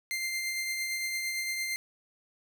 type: tone with tremolo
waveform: sawtooth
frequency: 2093 Hz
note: C7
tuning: in tune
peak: -26 dBFS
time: 0.11-1.76 s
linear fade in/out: 0 ms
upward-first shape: triangle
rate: 8.8 Hz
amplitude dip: 35%
effects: none